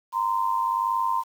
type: tone pair together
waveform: sine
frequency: 931 / 1032.5 Hz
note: A#5 / C6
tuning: -2 / -23 cents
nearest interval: major second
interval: 179 cents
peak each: -25 / -24 dBFS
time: 0.12-1.24 s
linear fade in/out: 50 ms
effects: 8-bit